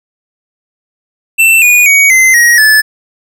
square tone with pitch steps, 2676 / 2454 / 2250 / 2063 / 1892.2 / 1735.2 Hz, E7 / D#7 / C#7 / C7 / A#6 / A6, +25 / -25 / +25 / -25 / +25 / -25 cents, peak -4 dBFS, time 1.38-2.82 s, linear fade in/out 20 ms, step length 240 ms, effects none

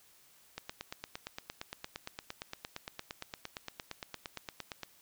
click train, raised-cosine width 0.2 ms, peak -22 dBFS, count 38, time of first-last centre 0.58-4.833 s, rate 8.7 Hz, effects white hiss -63 dBFS RMS until 5.01 s

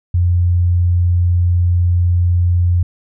sine tone, 88 Hz, F2, 14 cents sharp, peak -10 dBFS, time 0.14-2.83 s, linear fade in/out 5 ms, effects none

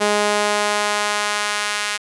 sawtooth tone with high-pass filter sweep, 207.7 Hz, G#3, in tune, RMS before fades -20 dBFS, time 0-1.98 s, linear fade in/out 20 ms, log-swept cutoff 440 to 1700 Hz, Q 0.91, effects resampled to 24000 Hz

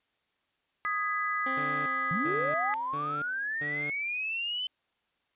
sine chord, G# minor, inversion second, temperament just, 1245.9 / 1661.2 / 1993.5 Hz, D#6 / G#6 / B6, +2 / 0 / +16 cents, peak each -30 / -36 / -33 dBFS, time 0.85-2.74 s, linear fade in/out 0 ms
20% pulse tone with exponential decay, 264.1 Hz, C4, 16 cents sharp, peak -30 dBFS, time 1.46-4.41 s, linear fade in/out 5 ms, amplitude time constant 640 ms
15% pulse tone bursts, 146.83 Hz, D3, in tune, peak -32 dBFS, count 4, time 1.57-3.9 s, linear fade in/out 2 ms, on 290 ms, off 390 ms
sine linear sweep, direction up, 146.83 to 3059 Hz, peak -30 dBFS, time 2.11-4.67 s, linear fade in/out 2 ms
effects white hiss -75 dBFS RMS until 5.35 s + resampled to 8000 Hz

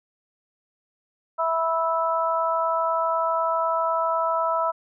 harmonic tone, 328 Hz, E4, 9 cents flat, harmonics 2 / 3 / 4, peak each -25 / -25 / -25 dBFS, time 1.38-4.72 s, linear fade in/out 20 ms, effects none

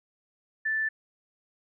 sine tone, 1760 Hz, A6, in tune, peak -25 dBFS, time 0.65-0.89 s, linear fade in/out 10 ms, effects none

